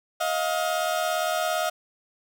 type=tone pair together; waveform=30% pulse; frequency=633 / 710.5 Hz; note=D#5 / F5; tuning=+30 / +30 cents; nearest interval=major second; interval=200 cents; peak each=-24 dBFS; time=0.2-1.7 s; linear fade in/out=10 ms; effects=none